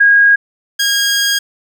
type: tone pair in turn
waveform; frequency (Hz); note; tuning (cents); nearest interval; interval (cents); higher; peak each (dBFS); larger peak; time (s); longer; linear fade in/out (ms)
sine / 15% pulse; 1637 / 1629.9; G#6 / G#6; -25 / -33; unison; 8; first; -5; neither; 0-0.36 / 0.79-1.39; second; 10
effects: none